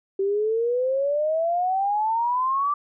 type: exponential sweep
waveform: sine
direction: up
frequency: 384.6 to 1177 Hz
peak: -20 dBFS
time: 0.19-2.74 s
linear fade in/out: 5 ms
effects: none